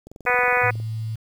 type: click train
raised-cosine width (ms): 2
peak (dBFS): -28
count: 17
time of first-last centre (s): 0.07-0.801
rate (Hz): 21.9
type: harmonic tone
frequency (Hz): 246.9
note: B3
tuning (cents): 0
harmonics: 2 / 3 / 4 / 5 / 6 / 7 / 8 / 9 / 10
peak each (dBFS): -24 / -25 / -26 / -27 / -25 / -26 / -25 / -27 / -27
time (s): 0.26-0.71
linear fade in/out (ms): 10
type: tone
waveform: sine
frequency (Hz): 110.8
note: A2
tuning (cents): +13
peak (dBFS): -25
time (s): 0.63-1.16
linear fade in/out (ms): 10
effects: 8-bit